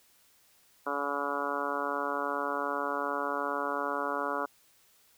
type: harmonic tone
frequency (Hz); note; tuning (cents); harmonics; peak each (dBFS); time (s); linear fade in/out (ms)
142.6; C#3; +49; 2 / 3 / 4 / 5 / 6 / 7 / 8 / 9 / 10; -40 / -39 / -37 / -40 / -41 / -37 / -37 / -38 / -38; 0.86-4.46; 10
effects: white hiss -64 dBFS RMS until 5.17 s